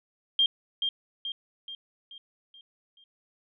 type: tone with echo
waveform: sine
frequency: 3200 Hz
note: G7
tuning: 35 cents sharp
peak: -19 dBFS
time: 0.39-0.46 s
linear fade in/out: 2 ms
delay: 430 ms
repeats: 6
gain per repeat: -6 dB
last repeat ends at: 3.04 s
effects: none